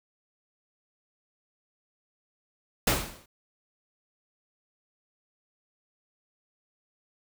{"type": "noise with exponential decay", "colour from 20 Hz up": "pink", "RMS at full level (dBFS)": -20, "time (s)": [2.87, 3.26], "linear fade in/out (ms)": 5, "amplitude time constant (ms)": 84, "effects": []}